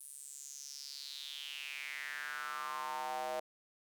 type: tone with high-pass filter sweep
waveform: square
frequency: 70 Hz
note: C#2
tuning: 18 cents sharp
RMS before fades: -43 dBFS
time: 0-3.4 s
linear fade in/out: 5 ms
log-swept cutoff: 10000 to 630 Hz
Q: 5.3
effects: none